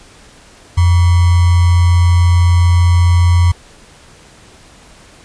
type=tone with sample-and-hold; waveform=sine; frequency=87.31 Hz; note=F2; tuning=in tune; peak=-6 dBFS; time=0.77-3.52 s; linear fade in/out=10 ms; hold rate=1050 Hz; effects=pink hiss -42 dBFS RMS until 5.24 s + resampled to 22050 Hz